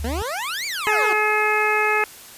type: tone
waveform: sine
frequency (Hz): 73.7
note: D2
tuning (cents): +7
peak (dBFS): -25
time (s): 0-0.22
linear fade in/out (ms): 0
type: exponential two-way sweep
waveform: 20% pulse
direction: up then down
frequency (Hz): 216.1 to 2404 to 346.5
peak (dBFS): -20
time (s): 0.04-1.13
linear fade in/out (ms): 2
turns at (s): 0.66
type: harmonic tone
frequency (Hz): 425.5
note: G#4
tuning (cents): +42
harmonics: 1 / 2 / 3 / 4 / 5 / 6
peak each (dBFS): -24 / -24 / -24 / -24 / -24 / -24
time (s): 0.87-2.04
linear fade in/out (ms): 0
effects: white hiss -42 dBFS RMS until 2.37 s + resampled to 32000 Hz